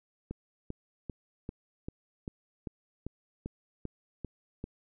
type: click train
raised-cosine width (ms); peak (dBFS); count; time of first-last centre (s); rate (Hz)
3; -24; 12; 0.31-4.641; 2.54
effects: none